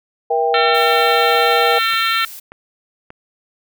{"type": "chord", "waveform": "sine", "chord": "E diminished", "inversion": "second", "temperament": "just", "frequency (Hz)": [474.7, 659.3, 791.1], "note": ["Bb4", "E5", "G5"], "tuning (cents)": [31, 0, 16], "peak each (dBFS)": [-17, -22, -17], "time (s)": [0.3, 1.79], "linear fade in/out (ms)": 10}
{"type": "harmonic tone", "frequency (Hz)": 451.2, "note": "A4", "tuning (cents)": 44, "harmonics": [3, 4, 5, 6, 7, 8, 9], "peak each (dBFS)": [-18, -22, -23, -25, -24, -26, -25], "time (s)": [0.54, 2.25], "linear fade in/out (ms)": 2}
{"type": "noise", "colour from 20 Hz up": "blue", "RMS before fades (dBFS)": -34, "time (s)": [0.74, 2.4], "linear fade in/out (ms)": 10}
{"type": "click train", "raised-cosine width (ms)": 0.5, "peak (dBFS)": -21, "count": 4, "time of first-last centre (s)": [1.35, 3.104], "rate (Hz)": 1.71}
{"effects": []}